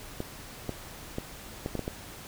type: clicks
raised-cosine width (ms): 2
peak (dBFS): -18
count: 7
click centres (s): 0.204 / 0.693 / 1.184 / 1.661 / 1.753 / 1.793 / 1.879
effects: pink hiss -45 dBFS RMS until 2.27 s